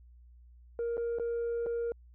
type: tone with dropouts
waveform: sine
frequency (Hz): 468.8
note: A#4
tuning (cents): +10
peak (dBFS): -28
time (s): 0.79-1.92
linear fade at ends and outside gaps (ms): 1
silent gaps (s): 0.97-0.978 / 1.186-1.197 / 1.662-1.666
effects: tanh soft clip ceiling -29 dBFS + added 60 Hz sine -53 dBFS peak until 2.14 s